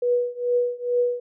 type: tone with tremolo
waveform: sine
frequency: 487.6 Hz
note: B4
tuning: 22 cents flat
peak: -16 dBFS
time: 0.02-1.2 s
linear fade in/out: 5 ms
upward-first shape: triangle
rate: 2.3 Hz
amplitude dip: 95%
effects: none